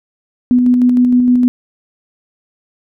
sine tone with tremolo, 247.7 Hz, B3, 5 cents sharp, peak -6 dBFS, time 0.51-1.48 s, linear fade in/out 0 ms, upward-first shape square, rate 6.5 Hz, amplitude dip 25%, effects none

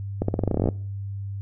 accelerating click train, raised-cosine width 2 ms, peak -9 dBFS, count 15, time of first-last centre 0.22-0.688 s, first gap 64 ms, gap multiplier 0.89, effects noise-tail reverb RT60 0.5 s tail -22 dB re dry + added 99 Hz sine -29 dBFS peak until 1.41 s

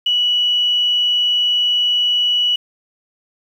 sine tone with quantisation, 2940 Hz, F#7, 12 cents flat, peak -13 dBFS, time 0.06-2.56 s, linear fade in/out 5 ms, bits 7, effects none

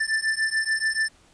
square beating tone pair, 1765 / 1771.9 Hz, A6 / A6, +5 / +12 cents, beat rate 6.9 Hz, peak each -26 dBFS, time 0-1.09 s, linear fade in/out 10 ms, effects pink hiss -57 dBFS RMS until 1.33 s + resampled to 22050 Hz

